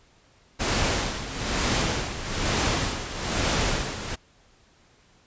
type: noise with tremolo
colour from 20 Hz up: pink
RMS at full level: -23 dBFS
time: 0.59-4.16 s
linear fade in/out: 20 ms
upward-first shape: sine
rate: 1.1 Hz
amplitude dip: 70%
effects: pink hiss -59 dBFS RMS until 5.26 s + resampled to 16000 Hz